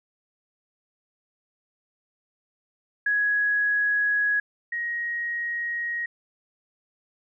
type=tone pair in turn; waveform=sine; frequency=1670 / 1885.4 Hz; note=G#6 / A#6; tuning=+9 / +19 cents; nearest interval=major second; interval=210 cents; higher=second; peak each=-20 / -26 dBFS; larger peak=first; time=3.06-4.4 / 4.72-6.06 s; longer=neither; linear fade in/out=5 ms; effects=none